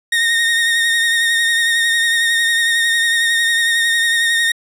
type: tone with vibrato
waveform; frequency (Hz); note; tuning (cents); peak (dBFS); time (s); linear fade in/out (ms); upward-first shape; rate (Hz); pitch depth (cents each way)
30% pulse; 1851; A#6; -13; -10; 0.12-4.52; 5; sine; 11; 26
effects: low-pass 12000 Hz 12 dB/octave